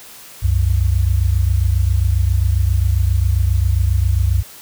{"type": "tone pair together", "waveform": "sine", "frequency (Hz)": [66.1, 93.54], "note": ["C2", "F#2"], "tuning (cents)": [18, 19], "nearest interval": "tritone", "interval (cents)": 601, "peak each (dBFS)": -15, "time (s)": [0.42, 4.43], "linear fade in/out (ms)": 20, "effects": ["white hiss -39 dBFS RMS until 4.61 s"]}